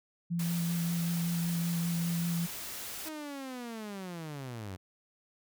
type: tone with vibrato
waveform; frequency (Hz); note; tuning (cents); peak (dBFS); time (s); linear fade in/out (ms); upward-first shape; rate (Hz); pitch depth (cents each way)
sine; 170; F3; -46; -29; 0.3-2.47; 20; sine; 5.2; 15
type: noise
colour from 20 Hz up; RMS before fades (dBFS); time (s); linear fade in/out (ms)
white; -41; 0.39-3.09; 5
type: linear sweep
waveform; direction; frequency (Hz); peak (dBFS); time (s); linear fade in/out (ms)
sawtooth; down; 319.2 to 88.2; -35; 3.05-4.77; 20
effects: none